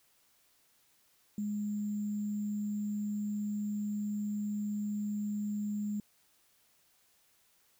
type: tone with sample-and-hold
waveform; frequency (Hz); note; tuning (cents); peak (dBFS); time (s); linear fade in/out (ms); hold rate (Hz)
sine; 207.7; G#3; 0; -32; 1.38-6; 2; 7350
effects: white hiss -69 dBFS RMS until 7.79 s